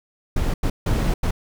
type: noise bursts at uneven times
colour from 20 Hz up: brown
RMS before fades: -20 dBFS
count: 4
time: 0.36-0.54 / 0.63-0.7 / 0.86-1.14 / 1.23-1.31 s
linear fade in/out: 5 ms
effects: none